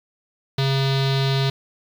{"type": "tone with low-pass filter", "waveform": "square", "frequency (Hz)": 135.7, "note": "C#3", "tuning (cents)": -36, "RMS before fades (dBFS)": -20, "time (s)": [0.58, 1.5], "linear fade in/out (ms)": 5, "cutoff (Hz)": 4000, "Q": 5.2, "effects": ["7-bit"]}